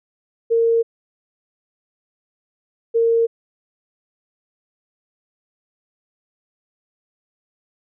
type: tone pair in turn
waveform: sine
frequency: 459.9 / 459.9 Hz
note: A#4 / A#4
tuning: -23 / -23 cents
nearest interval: unison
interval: 0 cents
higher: neither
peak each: -13 dBFS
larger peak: neither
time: 0.5-0.83 / 2.94-3.27 s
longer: neither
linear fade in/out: 20 ms
effects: none